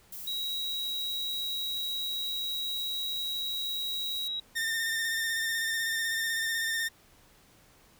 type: noise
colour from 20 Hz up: violet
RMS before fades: -41 dBFS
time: 0.12-4.28 s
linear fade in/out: 5 ms
type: tone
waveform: sine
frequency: 3848 Hz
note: B7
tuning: 46 cents flat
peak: -31 dBFS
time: 0.27-4.4 s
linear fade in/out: 5 ms
type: tone with vibrato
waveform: sawtooth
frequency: 1813 Hz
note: A#6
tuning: 49 cents flat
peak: -25 dBFS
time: 4.55-6.89 s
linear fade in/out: 20 ms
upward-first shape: square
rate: 16 Hz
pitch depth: 19 cents each way
effects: pink hiss -60 dBFS RMS until 7.99 s